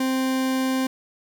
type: tone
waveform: 40% pulse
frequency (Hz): 261.6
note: C4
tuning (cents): 0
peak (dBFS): -20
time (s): 0-0.87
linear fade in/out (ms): 5
effects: none